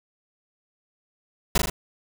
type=noise with echo; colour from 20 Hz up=pink; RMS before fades=-19 dBFS; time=1.55-1.58 s; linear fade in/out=5 ms; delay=40 ms; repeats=3; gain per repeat=-3 dB; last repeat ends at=1.7 s; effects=none